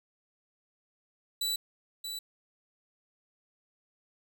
sawtooth tone with echo, 3953 Hz, B7, 1 cent sharp, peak -26 dBFS, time 1.41-1.56 s, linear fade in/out 5 ms, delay 630 ms, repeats 1, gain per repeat -7 dB, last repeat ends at 2.19 s, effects none

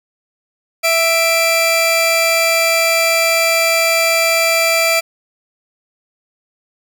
sawtooth tone pair together, 661 / 2356 Hz, E5 / D7, +5 / +5 cents, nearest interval octave + minor seventh, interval 2200 cents, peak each -11 dBFS, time 0.83-5.01 s, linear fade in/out 20 ms, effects none

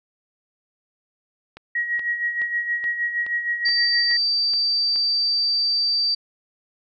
click train, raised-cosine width 0.3 ms, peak -23 dBFS, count 9, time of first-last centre 1.57-4.96 s, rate 2.36 Hz
sine tone with tremolo, 1901 Hz, A#6, 33 cents sharp, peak -19 dBFS, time 1.75-4.17 s, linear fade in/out 5 ms, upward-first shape sine, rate 6.4 Hz, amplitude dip 60%
sine tone, 4653 Hz, D8, 17 cents flat, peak -18 dBFS, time 3.65-6.15 s, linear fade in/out 10 ms
effects none

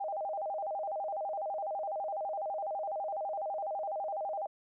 sine tone with vibrato, 705 Hz, F5, 16 cents sharp, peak -33 dBFS, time 0-4.47 s, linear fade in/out 10 ms, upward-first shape square, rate 12 Hz, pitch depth 210 cents each way, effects none

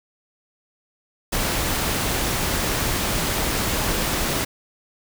pink noise, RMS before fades -23 dBFS, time 1.32-4.45 s, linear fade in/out 10 ms, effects none

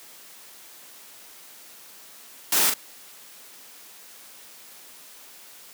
white noise with echo, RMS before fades -21 dBFS, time 2.52-2.7 s, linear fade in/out 5 ms, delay 40 ms, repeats 1, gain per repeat -5 dB, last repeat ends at 2.74 s, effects white hiss -47 dBFS RMS until 5.73 s + high-pass 200 Hz 12 dB/octave

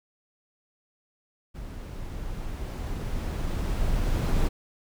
brown noise with level ramp, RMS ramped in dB -38 to -23 dBFS, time 1.54-4.49 s, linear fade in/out 20 ms, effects none

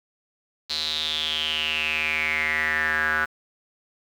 square tone with band-pass filter sweep, 77.78 Hz, D#2, in tune, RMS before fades -25 dBFS, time 0.69-3.26 s, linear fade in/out 20 ms, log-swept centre 4200 to 1500 Hz, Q 8.5, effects 8-bit

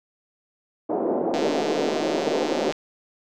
pink band-pass noise, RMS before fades -24 dBFS, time 0.89-2.72 s, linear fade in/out 10 ms, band 280 to 690 Hz, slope 24 dB/octave
click train, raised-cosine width 0.2 ms, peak -15 dBFS, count 210, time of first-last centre 1.34-2.724 s, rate 151 Hz
effects none

